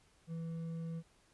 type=tone with hard clipping; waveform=triangle; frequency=164.81 Hz; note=E3; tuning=in tune; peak=-40 dBFS; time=0.27-1.03 s; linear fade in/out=50 ms; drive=8 dB; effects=pink hiss -69 dBFS RMS until 1.33 s + resampled to 24000 Hz